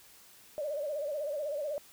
sine tone with vibrato, 587.3 Hz, D5, in tune, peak -32 dBFS, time 0.58-1.78 s, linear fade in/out 0 ms, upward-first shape sine, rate 16 Hz, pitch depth 94 cents each way, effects white hiss -57 dBFS RMS until 1.92 s

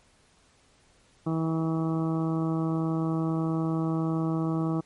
harmonic tone, 161.6 Hz, E3, 34 cents flat, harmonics 1 / 2 / 3 / 4 / 5 / 6 / 7 / 8, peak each -27 / -28 / -39 / -40 / -41 / -47 / -40 / -45 dBFS, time 1.26-4.81 s, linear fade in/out 10 ms, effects pink hiss -62 dBFS RMS until 4.85 s + MP3 48 kbps

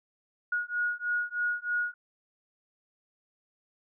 sine beating tone pair, 1445 / 1448.2 Hz, F#6 / F#6, -41 / -38 cents, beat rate 3.2 Hz, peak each -31 dBFS, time 0.52-1.94 s, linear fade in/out 5 ms, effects none

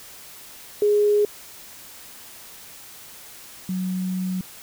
sine tone pair in turn, 415.3 / 185 Hz, G#4 / F#3, 0 / 0 cents, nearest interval octave + major second, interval 1400 cents, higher first, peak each -15 / -23 dBFS, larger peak first, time 0.82-1.25 / 3.69-4.41 s, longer second, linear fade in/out 2 ms, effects white hiss -43 dBFS RMS until 4.62 s

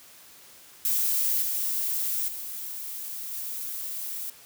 violet noise with level steps, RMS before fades -25 / -28 / -36 / -34 dBFS, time 0.85-4.3 s, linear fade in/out 2 ms, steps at 1.42 / 2.28 / 3.31 s, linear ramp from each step 2 ms, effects white hiss -51 dBFS RMS until 4.45 s + high-pass 60 Hz 12 dB/octave

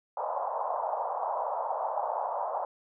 white band-pass noise, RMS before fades -32 dBFS, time 0.17-2.65 s, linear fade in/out 2 ms, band 570 to 1000 Hz, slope 48 dB/octave, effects none

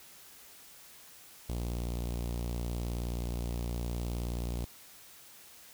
sawtooth tone with notch filter, 59.2 Hz, A#1, 27 cents sharp, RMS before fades -35 dBFS, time 1.49-4.65 s, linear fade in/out 5 ms, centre 1600 Hz, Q 0.64, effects white hiss -54 dBFS RMS until 5.73 s

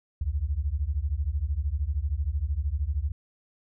sine beating tone pair, 66 / 79 Hz, C2 / D#2, +16 / +27 cents, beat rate 13 Hz, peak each -28 dBFS, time 0.21-3.12 s, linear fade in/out 5 ms, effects none

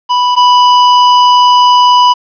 square tone pair in turn, 987.8 / 987.8 Hz, B5 / B5, 0 / 0 cents, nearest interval unison, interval 0 cents, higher neither, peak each -8 / -4 dBFS, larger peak second, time 0.09-0.36 / 0.36-2.14 s, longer second, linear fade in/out 20 ms, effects resampled to 11025 Hz + 7-bit

